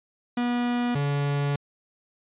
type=tone pair in turn; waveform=45% pulse; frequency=242.5 / 142.74 Hz; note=B3 / D3; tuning=-31 / -49 cents; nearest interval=major sixth; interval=918 cents; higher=first; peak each=-23 dBFS; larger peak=neither; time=0.37-0.95 / 0.95-1.56 s; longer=second; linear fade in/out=5 ms; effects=resampled to 8000 Hz